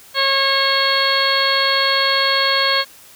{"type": "harmonic tone", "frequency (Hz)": 545, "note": "C#5", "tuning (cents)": -29, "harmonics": [1, 2, 3, 4, 5, 6, 7, 8], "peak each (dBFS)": [-23, -21, -21, -23, -29, -22, -27, -19], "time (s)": [0.14, 2.85], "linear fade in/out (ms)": 50, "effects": ["white hiss -44 dBFS RMS until 3.15 s"]}